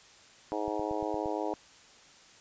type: harmonic tone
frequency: 105.8 Hz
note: G#2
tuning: 33 cents sharp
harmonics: 3 / 4 / 5 / 6 / 7 / 8 / 9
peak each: -36 / -37 / -38 / -39 / -39 / -40 / -41 dBFS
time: 0.52-1.54 s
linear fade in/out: 0 ms
type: click train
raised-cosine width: 5 ms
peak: -33 dBFS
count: 6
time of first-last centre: 0.68-1.259 s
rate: 8.64 Hz
effects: white hiss -56 dBFS RMS until 2.4 s + resampled to 16000 Hz